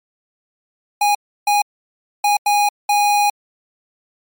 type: tone bursts at uneven times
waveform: square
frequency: 823 Hz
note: G#5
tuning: 16 cents flat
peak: -13 dBFS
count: 5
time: 1.01-1.15 / 1.47-1.62 / 2.24-2.37 / 2.46-2.69 / 2.89-3.3 s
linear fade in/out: 5 ms
effects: MP3 96 kbps

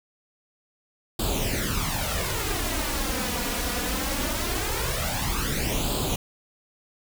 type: noise with flanger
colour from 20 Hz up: pink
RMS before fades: -27 dBFS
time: 1.19-6.16 s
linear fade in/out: 5 ms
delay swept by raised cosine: 0.25 to 4.15 ms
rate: 0.21 Hz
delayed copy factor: +0.7
effects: none

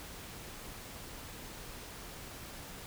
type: silence
effects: pink hiss -47 dBFS RMS until 2.86 s

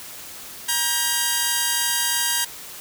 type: tone pair together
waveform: 5% pulse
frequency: 951.4 / 1600 Hz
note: A#5 / G6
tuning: +35 / +35 cents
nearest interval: major sixth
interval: 900 cents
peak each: -11 dBFS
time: 0.68-2.45 s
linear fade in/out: 10 ms
effects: white hiss -38 dBFS RMS until 2.8 s

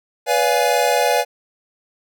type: chord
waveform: square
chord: B diminished seventh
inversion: none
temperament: equal with one note detuned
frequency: 493.9 / 574.9 / 698.5 / 830.6 Hz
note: B4 / D5 / F5 / Ab5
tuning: 0 / -37 / 0 / 0 cents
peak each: -21 dBFS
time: 0.26-1.25 s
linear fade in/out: 50 ms
effects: none

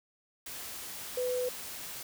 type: tone in noise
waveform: sine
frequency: 499.9 Hz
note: B4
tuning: 21 cents sharp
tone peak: -29 dBFS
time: 1.17-1.49 s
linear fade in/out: 5 ms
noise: white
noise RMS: -42 dBFS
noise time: 0.46-2.03 s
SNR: +10 dB
effects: none

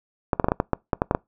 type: clicks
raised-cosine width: 1 ms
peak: -5 dBFS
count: 11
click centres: 0.332 / 0.398 / 0.444 / 0.485 / 0.519 / 0.601 / 0.733 / 0.932 / 1.019 / 1.111 / 1.149 s
effects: noise-tail reverb RT60 0.2 s tail -25 dB re dry

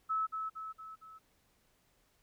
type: tone with echo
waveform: sine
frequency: 1300 Hz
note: E6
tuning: 24 cents flat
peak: -30 dBFS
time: 0.09-0.27 s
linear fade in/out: 20 ms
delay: 230 ms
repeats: 4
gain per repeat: -5 dB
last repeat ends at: 1.19 s
effects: pink hiss -72 dBFS RMS until 2.22 s

